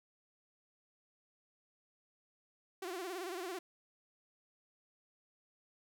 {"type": "tone with vibrato", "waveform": "sawtooth", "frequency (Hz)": 362.7, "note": "F#4", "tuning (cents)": -34, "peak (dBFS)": -36, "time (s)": [2.82, 3.59], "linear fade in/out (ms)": 5, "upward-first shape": "sine", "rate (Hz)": 18, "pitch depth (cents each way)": 120, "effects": []}